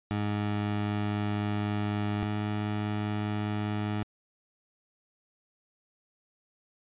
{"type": "tone pair in turn", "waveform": "20% pulse", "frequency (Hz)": [103.9, 104.93], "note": ["G#2", "G#2"], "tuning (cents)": [1, 18], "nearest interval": "unison", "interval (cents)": 17, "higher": "second", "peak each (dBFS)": [-23, -24], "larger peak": "first", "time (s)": [[0.11, 2.23], [2.23, 4.03]], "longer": "first", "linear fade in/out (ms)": 0, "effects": ["resampled to 8000 Hz"]}